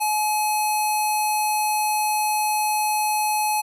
square tone with low-pass filter, 850 Hz, G#5, 40 cents sharp, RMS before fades -22 dBFS, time 0-3.62 s, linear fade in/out 20 ms, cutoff 12000 Hz, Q 4.9, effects none

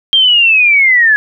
sine linear sweep, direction down, 3207 to 1670 Hz, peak -5 dBFS, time 0.13-1.16 s, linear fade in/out 0 ms, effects none

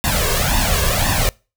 pink noise with flanger, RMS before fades -17 dBFS, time 0.04-1.29 s, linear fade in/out 0 ms, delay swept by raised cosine 1.1 to 1.88 ms, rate 1.9 Hz, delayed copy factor +0.8, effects noise-tail reverb RT60 0.3 s tail -25 dB re dry

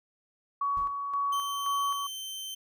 sine tone with tremolo, 1125 Hz, C#6, 25 cents sharp, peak -26 dBFS, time 0.61-2.07 s, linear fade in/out 5 ms, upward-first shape square, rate 1.9 Hz, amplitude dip 45%
brown noise with exponential decay, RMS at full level -42 dBFS, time 0.77-1.06 s, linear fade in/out 2 ms, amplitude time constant 61 ms
sawtooth tone, 3101 Hz, G7, 19 cents flat, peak -33 dBFS, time 1.32-2.55 s, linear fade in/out 10 ms
effects none

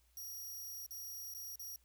15% pulse tone with dropouts, 5690 Hz, F8, 31 cents sharp, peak -39 dBFS, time 0.17-1.76 s, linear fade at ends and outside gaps 1 ms, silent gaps 0.863-0.908 / 1.339-1.348 / 1.557-1.595 s, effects added 60 Hz sine -70 dBFS peak until 1.84 s + white hiss -75 dBFS RMS until 1.84 s

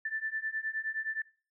sine beating tone pair, 1760 / 1769.6 Hz, A6 / A6, 0 / +9 cents, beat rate 9.6 Hz, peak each -36 / -35 dBFS, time 0.05-1.22 s, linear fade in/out 5 ms, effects noise-tail reverb RT60 0.4 s tail -21 dB re dry

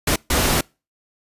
pink noise bursts at uneven times, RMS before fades -18 dBFS, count 2, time 0.07-0.16 / 0.3-0.61 s, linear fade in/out 5 ms, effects noise-tail reverb RT60 0.3 s tail -26 dB re dry + resampled to 32000 Hz

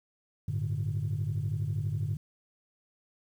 sine chord, G suspended second, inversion none, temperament just, 98 / 110.25 / 147 Hz, G2 / A2 / D3, 0 / +4 / +2 cents, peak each -32 dBFS, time 0.48-2.17 s, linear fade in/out 5 ms, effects tanh soft clip ceiling -23 dBFS + 10-bit

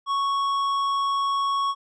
sine tone with tanh clipping, 1108.7 Hz, C#6, in tune, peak -23 dBFS, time 0.06-1.75 s, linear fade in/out 50 ms, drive 10 dB, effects none

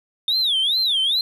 sine tone with vibrato, 3577 Hz, A7, 28 cents sharp, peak -15 dBFS, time 0.28-1.21 s, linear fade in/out 2 ms, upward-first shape sine, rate 2.4 Hz, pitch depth 260 cents each way, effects tanh soft clip ceiling -15 dBFS + 9-bit

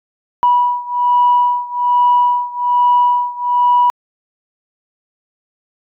sine beating tone pair, 976 / 977.2 Hz, B5 / B5, -21 / -19 cents, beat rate 1.2 Hz, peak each -12 / -14 dBFS, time 0.43-3.9 s, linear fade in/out 0 ms, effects tanh soft clip ceiling -3 dBFS

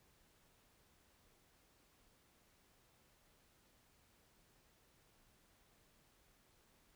silence, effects pink hiss -72 dBFS RMS until 6.95 s

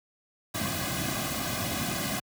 pink noise with comb filter, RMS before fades -31 dBFS, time 0.54-2.2 s, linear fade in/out 10 ms, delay 2.2 ms, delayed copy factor -0.9, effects high-pass 60 Hz 12 dB/octave

